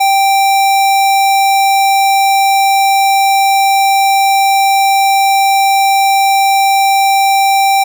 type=tone; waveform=square; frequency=784 Hz; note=G5; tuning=in tune; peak=-8 dBFS; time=0-7.84 s; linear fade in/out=10 ms; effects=none